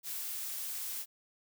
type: noise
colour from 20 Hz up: blue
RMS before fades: -39 dBFS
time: 0.03-1.06 s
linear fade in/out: 50 ms
effects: none